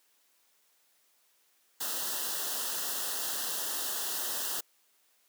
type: band-stop noise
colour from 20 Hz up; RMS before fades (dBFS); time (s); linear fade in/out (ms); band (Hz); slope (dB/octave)
white; -34; 1.8-4.61; 10; 1900 to 2700; 96
effects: white hiss -69 dBFS RMS until 5.28 s + high-pass 300 Hz 12 dB/octave